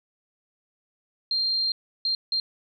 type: tone bursts at uneven times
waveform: sine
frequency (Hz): 4186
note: C8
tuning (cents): 0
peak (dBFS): -22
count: 3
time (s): 1.31-1.72 / 2.05-2.15 / 2.32-2.4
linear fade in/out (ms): 2
effects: none